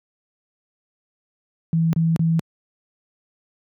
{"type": "tone bursts", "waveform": "sine", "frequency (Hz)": 163.9, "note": "E3", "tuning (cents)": -10, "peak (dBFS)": -15, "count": 3, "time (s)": [1.73, 2.394], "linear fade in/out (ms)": 0, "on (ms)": 200, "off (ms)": 32, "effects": ["high-pass 100 Hz 12 dB/octave"]}